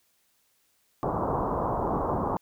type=low-pass noise; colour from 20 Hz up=white; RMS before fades=-28 dBFS; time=1.03-2.37 s; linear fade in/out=0 ms; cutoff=1100 Hz; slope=48 dB/octave; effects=white hiss -69 dBFS RMS until 2.41 s